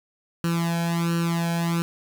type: tone with flanger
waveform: sawtooth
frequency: 168.7 Hz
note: E3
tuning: 40 cents sharp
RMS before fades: -24 dBFS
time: 0.44-1.82 s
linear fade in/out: 0 ms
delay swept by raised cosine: 0.7 to 1.25 ms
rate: 1.4 Hz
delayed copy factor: +0.95
effects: none